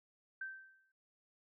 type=tone with exponential decay; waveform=sine; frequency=1555 Hz; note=G6; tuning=14 cents flat; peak=-38 dBFS; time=0.41-0.92 s; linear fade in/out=5 ms; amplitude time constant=110 ms; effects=none